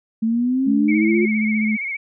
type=exponential sweep; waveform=sine; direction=up; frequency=220 to 359.3 Hz; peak=-16 dBFS; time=0.22-1.26 s; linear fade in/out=10 ms
type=tone; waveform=sine; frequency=216.1 Hz; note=A3; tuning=31 cents flat; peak=-17 dBFS; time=0.66-1.77 s; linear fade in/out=20 ms
type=tone with vibrato; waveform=sine; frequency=2217 Hz; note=C#7; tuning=in tune; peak=-23 dBFS; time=0.88-1.97 s; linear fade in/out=10 ms; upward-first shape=sine; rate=15 Hz; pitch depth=67 cents each way
effects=none